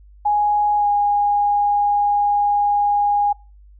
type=tone with pitch glide; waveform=sine; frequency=830.6 to 820.1 Hz; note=G#5 to G#5; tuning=0 to -22 cents; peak=-14 dBFS; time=0.25-3.33 s; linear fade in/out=10 ms; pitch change=-22 cents; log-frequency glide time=0.77-0.87 s; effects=noise-tail reverb RT60 0.3 s tail -24 dB re dry + added 50 Hz sine -43 dBFS peak until 3.79 s